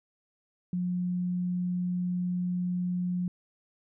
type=tone; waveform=sine; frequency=179.1 Hz; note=F3; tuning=44 cents sharp; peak=-27 dBFS; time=0.73-3.28 s; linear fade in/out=2 ms; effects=none